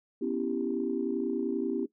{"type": "chord", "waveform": "sine", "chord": "C# half-diminished seventh", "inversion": "third", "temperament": "equal", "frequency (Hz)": [246.9, 277.2, 329.6, 392], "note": ["B3", "C#4", "E4", "G4"], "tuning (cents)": [0, 0, 0, 0], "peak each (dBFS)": -33, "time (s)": [0.21, 1.86], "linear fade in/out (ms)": 10, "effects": ["noise-tail reverb RT60 0.1 s tail -17 dB re dry", "tanh soft clip ceiling -17 dBFS"]}